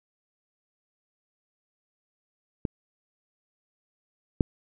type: clicks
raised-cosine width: 3 ms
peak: -14 / -7 dBFS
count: 2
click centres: 2.652 / 4.408 s
effects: none